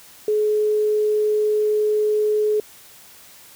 sine tone, 424.6 Hz, G#4, 38 cents sharp, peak -16 dBFS, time 0.28-2.6 s, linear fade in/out 2 ms, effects white hiss -46 dBFS RMS until 3.55 s

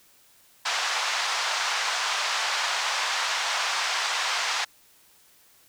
pink band-pass noise, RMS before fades -27 dBFS, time 0.65-4.65 s, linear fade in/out 10 ms, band 800 to 6400 Hz, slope 24 dB/octave, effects white hiss -58 dBFS RMS until 5.68 s

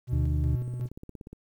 triangle tone with tremolo, 123.3 Hz, B2, 2 cents flat, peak -25 dBFS, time 0.07-0.89 s, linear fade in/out 50 ms, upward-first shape square, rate 2.7 Hz, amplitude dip 40%
harmonic tone, 74.9 Hz, D2, 35 cents sharp, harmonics 1 / 2 / 4, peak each -25 / -31 / -38 dBFS, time 0.12-0.56 s, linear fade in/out 10 ms
click train, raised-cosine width 3 ms, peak -29 dBFS, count 13, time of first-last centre 0.62-1.33 s, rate 16.9 Hz
effects 10-bit

